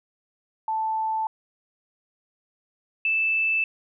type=tone pair in turn; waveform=sine; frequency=880 / 2637 Hz; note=A5 / E7; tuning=0 / 0 cents; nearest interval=octave + perfect fifth; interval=1900 cents; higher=second; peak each=-23 / -20 dBFS; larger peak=second; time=0.68-1.27 / 3.05-3.64 s; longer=neither; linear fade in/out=2 ms; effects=none